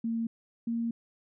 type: tone pair in turn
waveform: sine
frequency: 228.7 / 231.9 Hz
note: A#3 / A#3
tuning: -33 / -9 cents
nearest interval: unison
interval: 24 cents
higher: second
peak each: -28 dBFS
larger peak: neither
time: 0.04-0.27 / 0.67-0.91 s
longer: second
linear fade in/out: 5 ms
effects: none